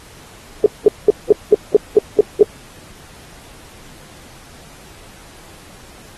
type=tone bursts; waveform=sine; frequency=420.6 Hz; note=G#4; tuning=22 cents sharp; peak=-3 dBFS; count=9; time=0.64-2.429 s; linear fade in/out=2 ms; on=21 ms; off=200 ms; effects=pink hiss -42 dBFS RMS until 6.17 s + AAC 32 kbps